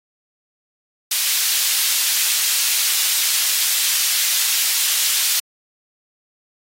pink high-pass noise, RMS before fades -19 dBFS, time 1.11-5.4 s, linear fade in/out 5 ms, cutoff 3300 Hz, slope 12 dB/octave, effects AAC 48 kbps

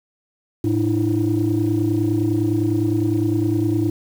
sine tone cluster, 108.6 / 303.3 / 333.1 Hz, A2 / D#4 / E4, -22 / -44 / +18 cents, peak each -20 dBFS, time 0.64-3.9 s, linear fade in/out 5 ms, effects tanh soft clip ceiling -10 dBFS + 7-bit

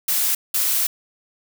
blue noise bursts at uneven times, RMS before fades -20 dBFS, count 2, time 0.08-0.35 / 0.54-0.87 s, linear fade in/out 5 ms, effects none

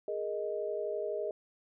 sine chord, Ab suspended second, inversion none, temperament just, 415.3 / 467.2 / 623 Hz, Ab4 / Bb4 / Eb5, 0 / +4 / +2 cents, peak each -36 / -39 / -36 dBFS, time 0.08-1.31 s, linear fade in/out 2 ms, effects none

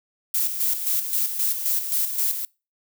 violet noise with tremolo, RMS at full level -22 dBFS, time 0.34-2.45 s, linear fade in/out 5 ms, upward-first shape square, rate 3.8 Hz, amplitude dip 55%, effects noise-tail reverb RT60 0.3 s tail -25 dB re dry

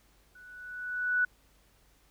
sine tone with level ramp, 1480 Hz, F#6, in tune, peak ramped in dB -51 to -22 dBFS, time 0.35-1.25 s, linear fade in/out 5 ms, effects added 50 Hz sine -66 dBFS peak until 2.1 s + pink hiss -66 dBFS RMS until 2.1 s

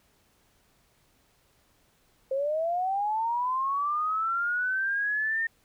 sine linear sweep, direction up, 523.3 to 1832 Hz, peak -25 dBFS, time 2.31-5.47 s, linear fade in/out 5 ms, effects pink hiss -66 dBFS RMS until 5.64 s

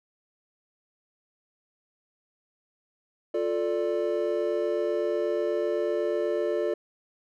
triangle chord, D minor, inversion first, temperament just, 352.4 / 440.5 / 587.3 Hz, F4 / A4 / D5, +16 / +2 / 0 cents, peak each -27 dBFS, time 3.34-6.74 s, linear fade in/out 5 ms, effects none

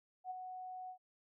sine tone with ADSR envelope, 740 Hz, F#5, in tune, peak -38 dBFS, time 0.24-0.98 s, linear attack 65 ms, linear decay 18 ms, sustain -6 dB, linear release 87 ms, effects none

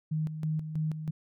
sine tone with tremolo, 155.9 Hz, D#3, 4 cents sharp, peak -27 dBFS, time 0.11-1.11 s, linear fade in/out 10 ms, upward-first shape square, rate 3.1 Hz, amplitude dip 60%, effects none

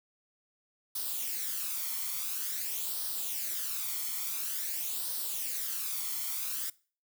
blue noise with flanger, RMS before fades -35 dBFS, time 0.95-6.7 s, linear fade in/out 5 ms, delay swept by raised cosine 0.21 to 0.93 ms, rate 0.48 Hz, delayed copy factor +0.6, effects noise-tail reverb RT60 0.4 s tail -22 dB re dry

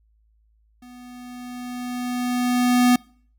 square tone with level ramp, 246.9 Hz, B3, in tune, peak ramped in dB -43 to -13 dBFS, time 0.82-2.96 s, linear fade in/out 5 ms, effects noise-tail reverb RT60 0.5 s tail -25 dB re dry + added 54 Hz sine -58 dBFS peak until 3.38 s

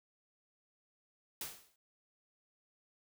white noise with exponential decay, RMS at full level -39 dBFS, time 1.41-1.76 s, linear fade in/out 2 ms, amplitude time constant 76 ms, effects none

